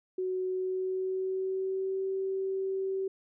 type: tone with pitch glide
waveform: sine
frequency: 371.1 to 384 Hz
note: F#4 to G4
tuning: +5 to -36 cents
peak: -29 dBFS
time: 0.18-3.08 s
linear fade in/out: 5 ms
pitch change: +59 cents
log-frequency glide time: 0.47-2.06 s
effects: none